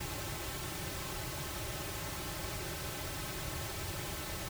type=noise with comb filter; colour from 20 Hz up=pink; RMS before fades=-40 dBFS; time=0-4.49 s; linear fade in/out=10 ms; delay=4.2 ms; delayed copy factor=-0.8; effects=none